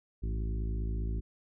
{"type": "harmonic tone with a mistuned harmonic", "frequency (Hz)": 55, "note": "A1", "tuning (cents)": 0, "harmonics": [1, 2, 3, 4, 5, 6, 7], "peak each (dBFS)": [-31, -39, -44, -46, -50, -49, -50], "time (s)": [0.22, 1.21], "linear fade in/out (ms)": 20, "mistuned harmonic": 2, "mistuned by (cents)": -75, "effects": []}